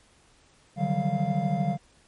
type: tone cluster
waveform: triangle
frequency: 143.2 / 156.2 / 183.3 / 196.1 / 698 Hz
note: D3 / D#3 / F#3 / G3 / F5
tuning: -43 / +7 / -16 / +1 / -1 cents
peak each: -28 dBFS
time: 0.76-1.78 s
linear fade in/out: 50 ms
effects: pink hiss -60 dBFS RMS until 2.07 s + MP3 48 kbps